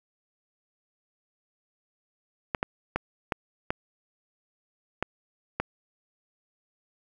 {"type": "clicks", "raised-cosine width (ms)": 0.5, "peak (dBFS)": -11, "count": 7, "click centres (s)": [2.548, 2.629, 2.96, 3.322, 3.705, 5.026, 5.6], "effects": ["8-bit"]}